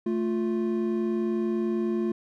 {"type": "tone pair together", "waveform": "triangle", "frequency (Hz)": [220.5, 351], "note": ["A3", "F4"], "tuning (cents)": [4, 9], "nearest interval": "minor sixth", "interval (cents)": 805, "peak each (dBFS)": -25, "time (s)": [0.06, 2.12], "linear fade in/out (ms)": 5, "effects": []}